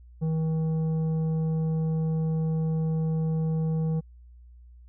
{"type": "tone with tanh clipping", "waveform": "sine", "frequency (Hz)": 159.7, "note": "D#3", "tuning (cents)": 45, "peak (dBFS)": -25, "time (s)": [0.21, 4.01], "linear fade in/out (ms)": 20, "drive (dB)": 8, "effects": ["added 60 Hz sine -47 dBFS peak until 4.88 s"]}